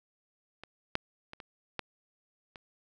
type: clicks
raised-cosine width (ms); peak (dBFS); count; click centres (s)
0.3; -28 / -12 / -27 / -28 / -17 / -29; 6; 0.636 / 0.954 / 1.334 / 1.402 / 1.793 / 2.558
effects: none

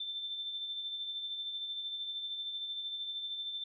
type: tone with tremolo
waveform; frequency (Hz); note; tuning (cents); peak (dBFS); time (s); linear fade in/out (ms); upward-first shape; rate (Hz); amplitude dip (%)
sine; 3552; A7; +16; -35; 0-3.64; 5; sine; 13; 40
effects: none

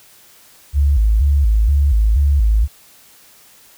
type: tone with vibrato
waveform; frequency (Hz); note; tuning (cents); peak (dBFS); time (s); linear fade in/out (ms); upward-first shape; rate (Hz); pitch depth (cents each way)
sine; 61.8; B1; +2; -10; 0.73-2.68; 50; square; 2.1; 240
effects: white hiss -47 dBFS RMS until 3.77 s

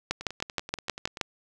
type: two click trains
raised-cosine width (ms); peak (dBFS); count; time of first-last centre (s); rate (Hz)
0.2; -9 / -21; 8 / 11; 0.11-1.212 / 0.21-1.172; 6.35 / 10.4
effects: none

